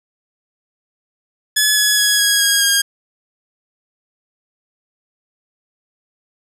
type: tone with pitch steps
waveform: 10% pulse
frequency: 1708 / 1690.3 / 1672.8 / 1655.5 / 1638.4 / 1621.5 Hz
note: G#6 / G#6 / G#6 / G#6 / G#6 / G#6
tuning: +48 / +30 / +12 / -6 / -24 / -42 cents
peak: -3 dBFS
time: 1.56-2.82 s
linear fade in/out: 10 ms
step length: 210 ms
effects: none